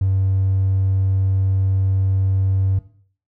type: tone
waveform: triangle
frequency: 96 Hz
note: G2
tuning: 36 cents flat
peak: -12 dBFS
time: 0.01-2.79 s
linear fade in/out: 5 ms
effects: noise-tail reverb RT60 0.5 s tail -17 dB re dry + tanh soft clip ceiling -10 dBFS